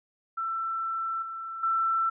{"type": "tone with level steps", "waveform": "sine", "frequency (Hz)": 1337, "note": "E6", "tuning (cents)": 24, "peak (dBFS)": [-28, -34, -23], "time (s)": [0.37, 2.1], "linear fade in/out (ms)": 10, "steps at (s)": [1.22, 1.63], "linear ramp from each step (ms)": 5, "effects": []}